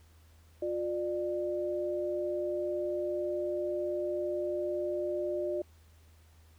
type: tone pair together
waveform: sine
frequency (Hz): 355 / 597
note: F4 / D5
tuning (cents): +28 / +28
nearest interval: major sixth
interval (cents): 900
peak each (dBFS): -33 / -33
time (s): 0.62-5.62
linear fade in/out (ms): 5
effects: added 80 Hz sine -57 dBFS peak until 6.58 s + pink hiss -66 dBFS RMS until 6.58 s